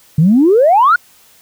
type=exponential sweep; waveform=sine; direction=up; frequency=145.5 to 1480 Hz; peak=-5 dBFS; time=0.18-0.96 s; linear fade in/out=5 ms; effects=tanh soft clip ceiling -1 dBFS + white hiss -47 dBFS RMS until 1.41 s